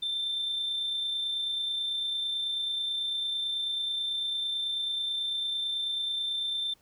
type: tone with amplitude modulation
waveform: sine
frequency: 3565 Hz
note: A7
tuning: 22 cents sharp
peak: -26 dBFS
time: 0.02-6.74 s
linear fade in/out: 10 ms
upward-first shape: sine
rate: 29.1 Hz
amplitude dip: 30%
effects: tanh soft clip ceiling -25 dBFS + pink hiss -65 dBFS RMS until 6.81 s